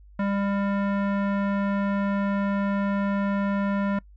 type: tone with low-pass filter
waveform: square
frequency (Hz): 199.5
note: G3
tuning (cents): +31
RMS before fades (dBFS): -25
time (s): 0.19-3.99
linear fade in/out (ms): 5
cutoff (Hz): 1600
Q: 1.4
effects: noise-tail reverb RT60 0.1 s tail -24 dB re dry + added 50 Hz sine -47 dBFS peak until 4.16 s